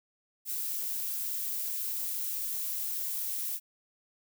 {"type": "noise", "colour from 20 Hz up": "violet", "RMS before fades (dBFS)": -34, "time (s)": [0.45, 3.6], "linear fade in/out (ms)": 50, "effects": []}